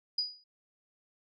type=tone with exponential decay; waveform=sine; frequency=4918 Hz; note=D#8; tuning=21 cents flat; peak=-25 dBFS; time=0.18-0.44 s; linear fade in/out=5 ms; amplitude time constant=55 ms; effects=none